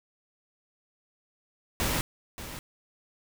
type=noise with echo; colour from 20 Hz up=pink; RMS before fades=-28 dBFS; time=1.8-2.01 s; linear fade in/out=0 ms; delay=580 ms; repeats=1; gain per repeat=-12 dB; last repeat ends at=2.59 s; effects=none